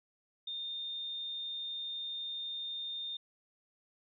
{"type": "tone", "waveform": "sine", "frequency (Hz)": 3636, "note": "A#7", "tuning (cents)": -44, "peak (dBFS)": -37, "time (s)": [0.47, 3.17], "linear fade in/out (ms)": 5, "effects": []}